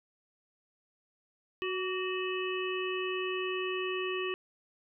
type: harmonic tone with a mistuned harmonic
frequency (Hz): 370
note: F#4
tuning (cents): 0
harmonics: 1 / 3 / 5 / 7 / 8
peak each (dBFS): -33 / -40 / -42 / -39 / -41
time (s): 1.62-4.34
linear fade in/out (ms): 0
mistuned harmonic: 3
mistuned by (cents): +50
effects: none